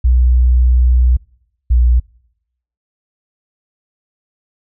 sine tone pair in turn, 61.74 / 60.3 Hz, B1 / B1, 0 / -41 cents, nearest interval unison, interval 41 cents, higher first, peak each -7 dBFS, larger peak neither, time 0.04-1.17 / 1.7-2 s, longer first, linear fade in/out 10 ms, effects noise-tail reverb RT60 0.8 s tail -25 dB re dry

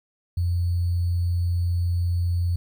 sine tone with sample-and-hold, 87.31 Hz, F2, in tune, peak -20 dBFS, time 0.37-2.56 s, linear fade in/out 5 ms, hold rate 4410 Hz, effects none

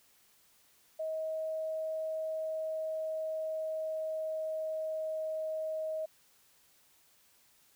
sine tone with pitch glide, 634 to 630.3 Hz, D#5 to D#5, +32 to +22 cents, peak -33 dBFS, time 0.99-6.06 s, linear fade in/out 10 ms, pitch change -10 cents, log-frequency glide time 2.21-5.34 s, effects white hiss -66 dBFS RMS until 7.75 s

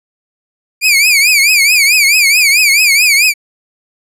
sawtooth tone with vibrato, 2349 Hz, D7, in tune, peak -3 dBFS, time 0.81-3.34 s, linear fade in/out 50 ms, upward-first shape triangle, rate 4.6 Hz, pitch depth 170 cents each way, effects resampled to 32000 Hz

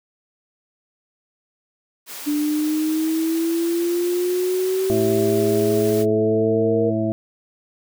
white high-pass noise, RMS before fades -34 dBFS, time 2.06-6.06 s, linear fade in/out 50 ms, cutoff 280 Hz, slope 12 dB/octave
sine exponential sweep, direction up, 293.7 to 466.2 Hz, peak -18 dBFS, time 2.26-6.91 s, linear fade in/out 20 ms
harmonic tone, 109.6 Hz, A2, 6 cents flat, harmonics 1 / 2 / 3 / 5 / 6, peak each -26 / -24 / -23 / -33 / -25 dBFS, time 4.9-7.12 s, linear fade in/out 0 ms
effects none

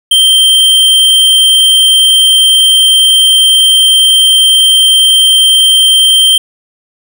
square tone, 3141 Hz, G7, 3 cents sharp, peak -4 dBFS, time 0.11-6.38 s, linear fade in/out 5 ms, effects none

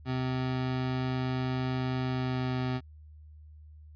25% pulse tone with pitch glide, 128.8 to 127.69 Hz, C3 to C3, -27 to -42 cents, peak -25 dBFS, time 0.05-2.81 s, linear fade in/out 50 ms, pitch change -15 cents, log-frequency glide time 2.04-2.58 s, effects added 76 Hz sine -48 dBFS peak until 3.95 s + resampled to 11025 Hz

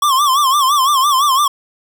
square tone with vibrato, 1108.7 Hz, C#6, in tune, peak -11 dBFS, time 0.02-1.48 s, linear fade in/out 5 ms, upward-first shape sine, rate 5.9 Hz, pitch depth 130 cents each way, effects none

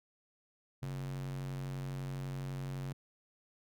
square tone with high-pass filter, 45.97 Hz, F#1, 10 cents flat, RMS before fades -40 dBFS, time 0.82-2.93 s, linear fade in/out 10 ms, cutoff 110 Hz, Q 9.3, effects none

